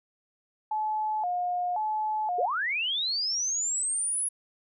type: tone with vibrato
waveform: sine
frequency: 784 Hz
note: G5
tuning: in tune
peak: -26 dBFS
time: 0.71-2.46 s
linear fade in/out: 5 ms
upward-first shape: square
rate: 0.95 Hz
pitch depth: 160 cents each way
type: linear sweep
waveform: sine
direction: up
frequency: 392 to 10548 Hz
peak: -26 dBFS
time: 2.38-4.29 s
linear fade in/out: 10 ms
effects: none